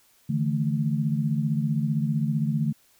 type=chord; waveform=sine; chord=D suspended second; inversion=none; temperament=equal with one note detuned; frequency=146.83 / 162.26 / 220 Hz; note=D3 / E3 / A3; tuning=0 / -27 / 0 cents; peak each=-25 / -28 / -27 dBFS; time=0.29-2.73 s; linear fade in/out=10 ms; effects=white hiss -61 dBFS RMS until 2.99 s